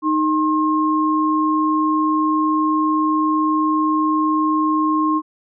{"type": "tone pair together", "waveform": "sine", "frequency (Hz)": [310, 1068.9], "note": ["D#4", "C6"], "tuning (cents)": [-6, 37], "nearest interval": "octave + major sixth", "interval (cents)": 2143, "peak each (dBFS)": [-17, -18], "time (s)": [0.02, 5.22], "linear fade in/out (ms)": 50, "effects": []}